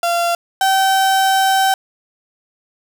35% pulse tone pair in turn, 688 / 770.8 Hz, F5 / G5, -26 / -29 cents, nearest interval major second, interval 197 cents, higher second, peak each -13 / -10 dBFS, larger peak second, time 0.03-0.35 / 0.61-1.74 s, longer second, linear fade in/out 2 ms, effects none

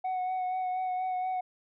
sine tone with vibrato, 740 Hz, F#5, in tune, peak -26 dBFS, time 0.04-1.41 s, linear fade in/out 10 ms, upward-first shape sine, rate 4.2 Hz, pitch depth 19 cents each way, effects tanh soft clip ceiling -28 dBFS

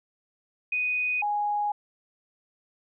sine tone pair in turn, 2489 / 828.5 Hz, D#7 / G#5, 0 / -4 cents, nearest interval octave + perfect fifth, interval 1904 cents, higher first, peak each -24 dBFS, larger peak neither, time 0.72-1.22 / 1.22-1.72 s, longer neither, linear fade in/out 5 ms, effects none

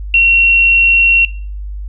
sine tone, 2732 Hz, F7, 39 cents flat, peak -5 dBFS, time 0.14-1.25 s, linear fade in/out 2 ms, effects noise-tail reverb RT60 0.4 s tail -19 dB re dry + added 50 Hz sine -21 dBFS peak until 1.88 s

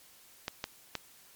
clicks, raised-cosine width 0.2 ms, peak -16 dBFS, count 3, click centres 0.481 / 0.641 / 0.953 s, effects white hiss -58 dBFS RMS until 1.35 s + MP3 96 kbps

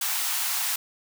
white high-pass noise, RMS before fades -27 dBFS, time 0.01-0.76 s, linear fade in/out 5 ms, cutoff 720 Hz, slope 48 dB/octave, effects none

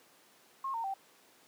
sine tone with pitch steps, 1076 / 915.3 / 778.6 Hz, C6 / A#5 / G5, +48 / -32 / -12 cents, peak -33 dBFS, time 0.64-0.94 s, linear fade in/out 5 ms, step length 100 ms, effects pink hiss -62 dBFS RMS until 1.47 s + high-pass 300 Hz 12 dB/octave

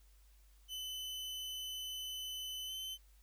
40% pulse tone with pitch glide, 3022 to 3062 Hz, F#7 to G7, +36 to -41 cents, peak -40 dBFS, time 0.68-2.98 s, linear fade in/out 50 ms, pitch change +23 cents, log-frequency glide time 2.67-2.72 s, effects added 50 Hz sine -61 dBFS peak until 3.22 s + white hiss -72 dBFS RMS until 3.22 s

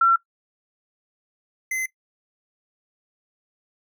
sine / square tone pair in turn, 1356 / 2053 Hz, E6 / C7, +49 / -33 cents, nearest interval perfect fifth, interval 718 cents, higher second, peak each -13 / -24 dBFS, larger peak first, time 0.01-0.16 / 1.71-1.86 s, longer neither, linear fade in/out 5 ms, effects noise-tail reverb RT60 0.1 s tail -19 dB re dry

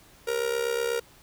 45% pulse tone with amplitude modulation, 470 Hz, A#4, 14 cents sharp, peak -22 dBFS, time 0.27-1 s, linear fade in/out 10 ms, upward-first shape sine, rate 68.2 Hz, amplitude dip 75%, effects pink hiss -55 dBFS RMS until 1.22 s

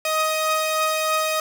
sawtooth tone pair together, 628.1 / 1253 Hz, D#5 / D#6, +16 / +12 cents, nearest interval octave, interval 1196 cents, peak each -19 dBFS, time 0.05-1.4 s, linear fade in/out 2 ms, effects none

